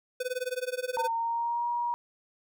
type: tone with tremolo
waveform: square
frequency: 503 Hz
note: B4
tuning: 32 cents sharp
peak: -28 dBFS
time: 0.2-1.08 s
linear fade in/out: 5 ms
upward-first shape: sine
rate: 19 Hz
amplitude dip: 95%
type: tone with pitch glide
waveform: sine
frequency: 914 to 953.9 Hz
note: A#5 to A#5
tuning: -34 to +40 cents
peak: -27 dBFS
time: 0.97-1.94 s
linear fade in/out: 0 ms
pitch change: +74 cents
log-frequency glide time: 1.09-1.69 s
effects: none